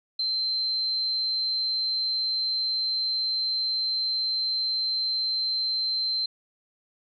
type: tone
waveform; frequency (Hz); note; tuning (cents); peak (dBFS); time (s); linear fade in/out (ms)
sine; 4111; C8; -31; -24; 0.19-6.26; 5
effects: none